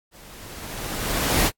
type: noise with level ramp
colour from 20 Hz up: pink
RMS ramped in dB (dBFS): -47 to -18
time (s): 0.11-1.51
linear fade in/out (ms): 50
effects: noise-tail reverb RT60 0.1 s tail -26 dB re dry + AAC 64 kbps